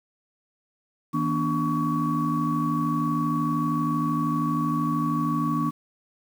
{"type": "tone cluster", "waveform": "sine", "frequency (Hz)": [160.4, 240, 292.9, 1125], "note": ["E3", "B3", "D4", "C#6"], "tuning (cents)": [-47, -49, -5, 25], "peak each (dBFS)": -27, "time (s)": [1.13, 5.71], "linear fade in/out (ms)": 20, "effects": ["tanh soft clip ceiling -13 dBFS", "8-bit"]}